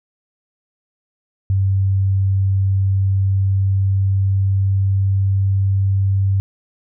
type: tone with pitch glide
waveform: sine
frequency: 96.8 to 97.42 Hz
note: G2 to G2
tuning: -21 to -10 cents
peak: -13 dBFS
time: 1.5-6.4 s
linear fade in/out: 0 ms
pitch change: +11 cents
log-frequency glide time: 2.76-5.55 s
effects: none